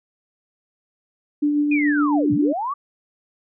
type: tone with tremolo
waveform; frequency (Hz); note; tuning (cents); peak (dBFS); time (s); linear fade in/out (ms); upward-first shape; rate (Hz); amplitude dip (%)
sine; 293.7; D4; 0; -15; 1.42-2.53; 10; sine; 7.1; 30
type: linear two-way sweep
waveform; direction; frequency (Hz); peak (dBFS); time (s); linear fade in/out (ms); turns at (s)
sine; down then up; 2516 to 101.2 to 1187; -22; 1.71-2.74; 10; 2.33
effects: none